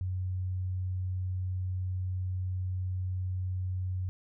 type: tone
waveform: sine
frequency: 92.3 Hz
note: F#2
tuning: 4 cents flat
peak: -30 dBFS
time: 0.01-4.09 s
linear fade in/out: 0 ms
effects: none